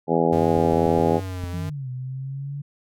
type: harmonic tone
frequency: 82.8 Hz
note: E2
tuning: 8 cents sharp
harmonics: 2 / 3 / 4 / 5 / 6 / 7 / 8 / 9 / 10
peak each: -25 / -25 / -26 / -23 / -24 / -28 / -31 / -29 / -26 dBFS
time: 0.07-1.21 s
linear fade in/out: 50 ms
type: tone with vibrato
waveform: square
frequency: 92.5 Hz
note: F#2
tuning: in tune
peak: -29 dBFS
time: 0.32-1.7 s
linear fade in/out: 10 ms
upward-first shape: triangle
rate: 1.5 Hz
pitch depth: 89 cents each way
type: clicks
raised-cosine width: 5 ms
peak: -21 dBFS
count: 5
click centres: 0.576 / 0.733 / 0.866 / 0.986 / 1.439 s
type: exponential two-way sweep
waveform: sine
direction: down then up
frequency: 174.61 to 125.9 to 143.8 Hz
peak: -28 dBFS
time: 1.53-2.62 s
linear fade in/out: 10 ms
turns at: 1.9 s
effects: none